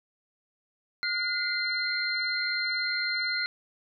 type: tone cluster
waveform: sine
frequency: 1435 / 2058 / 4178 Hz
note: F6 / C7 / C8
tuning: +47 / -29 / -3 cents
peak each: -31 dBFS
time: 1.03-3.46 s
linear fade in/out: 0 ms
effects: none